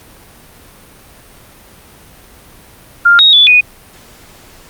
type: tone with pitch steps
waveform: sine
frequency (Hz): 1399 / 3764 / 3458 / 2477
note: F6 / A#7 / A7 / D#7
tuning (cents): +3 / +16 / -31 / -8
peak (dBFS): -3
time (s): 3.05-3.61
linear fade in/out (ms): 10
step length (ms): 140
effects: pink hiss -40 dBFS RMS until 4.69 s + Opus 48 kbps